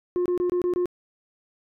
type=tone bursts; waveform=sine; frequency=356.5 Hz; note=F4; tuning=36 cents sharp; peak=-18 dBFS; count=6; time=0.16-0.857 s; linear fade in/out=0 ms; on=97 ms; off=23 ms; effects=tanh soft clip ceiling -20 dBFS